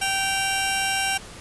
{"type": "tone pair together", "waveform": "15% pulse", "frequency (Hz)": [777.1, 2783], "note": ["G5", "F7"], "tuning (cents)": [-15, -7], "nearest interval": "octave + minor seventh", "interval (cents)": 2208, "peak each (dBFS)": [-17, -19], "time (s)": [0.01, 1.18], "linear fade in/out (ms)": 10, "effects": ["pink hiss -41 dBFS RMS until 1.4 s", "resampled to 24000 Hz"]}